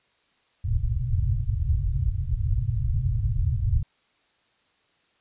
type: low-pass noise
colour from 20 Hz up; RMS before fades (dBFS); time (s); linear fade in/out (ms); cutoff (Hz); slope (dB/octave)
white; -24; 0.64-3.83; 10; 130; 96
effects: white hiss -66 dBFS RMS until 5.2 s + resampled to 8000 Hz